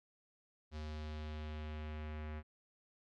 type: tone with low-pass filter sweep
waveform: square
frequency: 76.6 Hz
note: D#2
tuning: 27 cents flat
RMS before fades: -44 dBFS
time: 0.71-2.43 s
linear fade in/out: 50 ms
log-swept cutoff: 4800 to 2100 Hz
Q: 1.6
effects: none